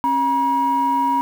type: tone pair together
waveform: sine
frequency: 272.2 / 957 Hz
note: C#4 / A#5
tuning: -31 / +45 cents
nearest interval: octave + minor seventh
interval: 2176 cents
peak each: -22 / -15 dBFS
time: 0.04-1.21 s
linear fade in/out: 0 ms
effects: tanh soft clip ceiling -11 dBFS + 7-bit